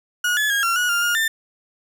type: tone with pitch steps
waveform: 35% pulse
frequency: 1450 / 1713 / 1633 / 1369 / 1457 / 1400 / 1421 / 1792 Hz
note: F#6 / A6 / G#6 / F6 / F#6 / F6 / F6 / A6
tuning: -35 / -47 / -30 / -35 / -27 / +4 / +30 / +31 cents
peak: -16 dBFS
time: 0.24-1.28 s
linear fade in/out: 5 ms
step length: 130 ms
effects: none